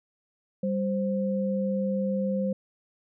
sine tone pair together, 196 / 522.9 Hz, G3 / C5, 0 / -1 cents, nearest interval octave + perfect fourth, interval 1699 cents, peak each -26 / -29 dBFS, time 0.63-2.53 s, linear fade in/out 5 ms, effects none

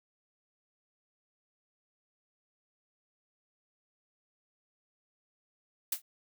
blue noise with exponential decay, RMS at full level -26 dBFS, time 5.92-6.02 s, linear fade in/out 5 ms, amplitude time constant 21 ms, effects none

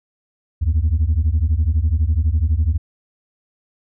sine beating tone pair, 72.6 / 84.6 Hz, D2 / E2, -19 / +45 cents, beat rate 12 Hz, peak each -15 dBFS, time 0.61-2.78 s, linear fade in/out 20 ms, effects tanh soft clip ceiling -11 dBFS

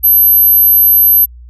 sine tone, 12410 Hz, G9, 19 cents flat, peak -4 dBFS, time 0.03-1.26 s, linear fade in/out 20 ms, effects added 60 Hz sine -31 dBFS peak until 1.49 s

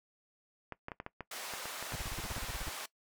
clicks, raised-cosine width 0.5 ms, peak -25 dBFS, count 10, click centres 0.723 / 0.884 / 0.918 / 1.001 / 1.064 / 1.207 / 1.537 / 1.656 / 1.826 / 1.922 s
pink band-pass noise, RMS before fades -43 dBFS, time 1.31-2.86 s, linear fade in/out 5 ms, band 690 to 15000 Hz, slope 12 dB/octave
brown noise bursts, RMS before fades -39 dBFS, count 13, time 1.93-2.693 s, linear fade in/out 5 ms, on 31 ms, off 30 ms
effects noise-tail reverb RT60 0.1 s tail -19 dB re dry

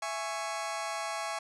sawtooth chord, C# minor, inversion first, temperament just, 665.2 / 831.5 / 1108.7 Hz, E5 / G#5 / C#6, +16 / +2 / 0 cents, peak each -34 dBFS, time 0.02-1.39 s, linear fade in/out 5 ms, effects resampled to 24000 Hz + 11-bit

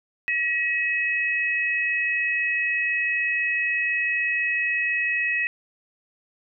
sine tone pair together, 1915 / 2559 Hz, A#6 / D#7, +46 / +48 cents, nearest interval perfect fourth, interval 502 cents, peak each -24 dBFS, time 0.28-5.47 s, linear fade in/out 0 ms, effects none

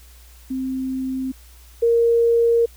sine tone pair in turn, 261.6 / 466.1 Hz, C4 / A#4, 0 / 0 cents, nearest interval minor seventh, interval 1000 cents, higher second, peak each -22 / -13 dBFS, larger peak second, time 0.5-1.32 / 1.82-2.66 s, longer second, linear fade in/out 10 ms, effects added 60 Hz sine -44 dBFS peak until 2.76 s + white hiss -51 dBFS RMS until 2.76 s

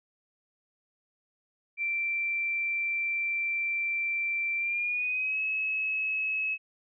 sine tone with pitch glide, 2349 to 2576 Hz, D7 to E7, 0 to -41 cents, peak -27 dBFS, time 1.77-6.58 s, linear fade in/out 50 ms, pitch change +159 cents, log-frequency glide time 4.57-5.4 s, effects none

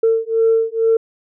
sine beating tone pair, 450.2 / 452.4 Hz, A4 / A4, +40 / +48 cents, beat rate 2.2 Hz, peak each -15 dBFS, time 0.03-0.97 s, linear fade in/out 5 ms, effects tanh soft clip ceiling -6 dBFS

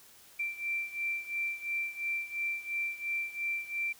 sine beating tone pair, 2349 / 2351.9 Hz, D7 / D7, 0 / +2 cents, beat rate 2.9 Hz, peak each -34 / -37 dBFS, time 0.39-3.93 s, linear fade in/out 10 ms, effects white hiss -57 dBFS RMS until 3.99 s

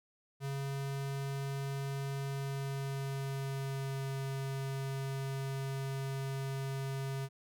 square tone with pitch glide, 137.9 to 135.69 Hz, C#3 to C#3, -9 to -37 cents, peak -36 dBFS, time 0.4-7.29 s, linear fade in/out 50 ms, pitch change -28 cents, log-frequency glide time 2.26-4.05 s, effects none

